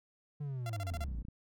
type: linear sweep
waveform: triangle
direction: down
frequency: 149.9 to 48.26 Hz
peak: -34 dBFS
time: 0.4-1.23 s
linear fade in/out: 10 ms
type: tone bursts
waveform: sawtooth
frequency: 686 Hz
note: F5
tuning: 31 cents flat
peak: -37 dBFS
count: 6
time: 0.66-1.041 s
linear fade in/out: 2 ms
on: 36 ms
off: 33 ms
type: clicks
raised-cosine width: 5 ms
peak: -34 dBFS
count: 12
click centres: 0.918 / 0.949 / 0.985 / 1.017 / 1.048 / 1.085 / 1.116 / 1.149 / 1.187 / 1.22 / 1.251 / 1.285 s
effects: none